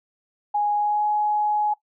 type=tone with pitch glide; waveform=sine; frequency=829 to 840.1 Hz; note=G#5 to G#5; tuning=-3 to +20 cents; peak=-19 dBFS; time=0.54-1.74 s; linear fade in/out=10 ms; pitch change=+23 cents; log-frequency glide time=0.75-1.05 s; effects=noise-tail reverb RT60 0.1 s tail -17 dB re dry

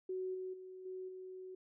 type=tone with level steps; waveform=sine; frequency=372.5 Hz; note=F#4; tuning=12 cents sharp; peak=-37 / -40 / -48 / -42 / -46 dBFS; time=0.09-1.55 s; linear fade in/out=5 ms; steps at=0.34 / 0.53 / 0.85 / 1.08 s; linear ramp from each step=10 ms; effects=none

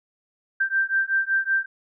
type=beating tone pair; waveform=sine; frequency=1568 / 1573.3 Hz; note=G6 / G6; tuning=0 / +6 cents; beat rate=5.3 Hz; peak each=-23 dBFS; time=0.6-1.66 s; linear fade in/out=10 ms; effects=none

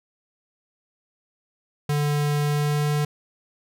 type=tone with pitch glide; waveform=square; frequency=146.83 to 148.02 Hz; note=D3 to D3; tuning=0 to +14 cents; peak=-21 dBFS; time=1.89-3.05 s; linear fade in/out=5 ms; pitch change=+14 cents; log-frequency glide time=2.44-2.89 s; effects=none

